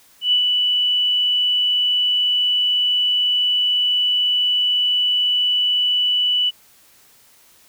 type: tone with ADSR envelope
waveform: sine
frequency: 2966 Hz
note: F#7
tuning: 4 cents sharp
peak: -12 dBFS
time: 0.21-6.51 s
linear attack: 110 ms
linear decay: 94 ms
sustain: -3 dB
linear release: 26 ms
effects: white hiss -52 dBFS RMS until 7.68 s